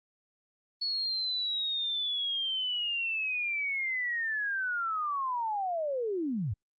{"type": "linear sweep", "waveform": "sine", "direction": "down", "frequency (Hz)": [4400, 85], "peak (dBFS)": -29, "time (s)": [0.81, 6.54], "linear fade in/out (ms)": 10, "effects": ["Opus 24 kbps"]}